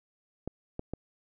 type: clicks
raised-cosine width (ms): 2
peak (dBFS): -21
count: 3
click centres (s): 0.476 / 0.794 / 0.936
effects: none